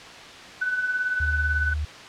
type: tone with tremolo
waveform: sine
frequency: 1500 Hz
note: F#6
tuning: 23 cents sharp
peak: -20 dBFS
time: 0.61-1.74 s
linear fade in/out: 10 ms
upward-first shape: triangle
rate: 18 Hz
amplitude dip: 60%
type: tone with vibrato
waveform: sine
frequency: 75.4 Hz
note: D2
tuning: 46 cents sharp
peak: -24 dBFS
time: 1.2-1.85 s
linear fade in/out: 5 ms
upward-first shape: triangle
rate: 18 Hz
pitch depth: 10 cents each way
effects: white hiss -41 dBFS RMS until 2.08 s + low-pass 4000 Hz 12 dB/octave